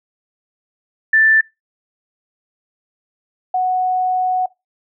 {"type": "tone pair in turn", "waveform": "sine", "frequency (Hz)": [1767, 738.7], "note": ["A6", "F#5"], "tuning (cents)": [7, -3], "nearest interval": "octave + minor third", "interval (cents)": 1510, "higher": "first", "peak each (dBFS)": [-9, -14], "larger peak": "first", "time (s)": [[1.13, 1.41], [3.54, 4.46]], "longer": "second", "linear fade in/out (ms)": 5, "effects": ["noise-tail reverb RT60 0.2 s tail -21 dB re dry"]}